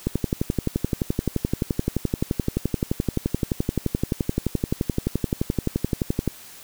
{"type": "click train", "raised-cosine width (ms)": 3, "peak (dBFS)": -8, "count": 73, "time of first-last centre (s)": [0.07, 6.277], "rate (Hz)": 11.6, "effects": ["white hiss -44 dBFS RMS until 6.63 s"]}